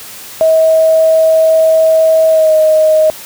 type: tone with pitch glide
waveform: sine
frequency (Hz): 641 to 625.3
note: E5 to D#5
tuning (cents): -49 to +8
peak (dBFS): -5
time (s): 0.41-3.1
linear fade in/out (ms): 0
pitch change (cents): -43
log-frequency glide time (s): 2.29-2.54
effects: white hiss -30 dBFS RMS until 3.25 s + high-pass 60 Hz 12 dB/octave